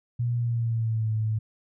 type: tone with pitch glide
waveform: sine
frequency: 119.9 to 109.32 Hz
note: A#2 to A2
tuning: +49 to -11 cents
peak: -23 dBFS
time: 0.19-1.39 s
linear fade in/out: 10 ms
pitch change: -160 cents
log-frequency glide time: 0.36-1.11 s
effects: none